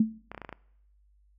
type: tone with exponential decay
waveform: sine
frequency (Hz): 220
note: A3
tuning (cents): 0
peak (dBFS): -15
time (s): 0-0.13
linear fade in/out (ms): 5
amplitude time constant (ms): 28
type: clicks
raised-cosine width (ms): 0.5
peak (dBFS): -24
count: 7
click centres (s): 0.316 / 0.347 / 0.378 / 0.417 / 0.448 / 0.492 / 0.527
effects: noise-tail reverb RT60 0.8 s tail -23 dB re dry + added 50 Hz sine -60 dBFS peak until 1.38 s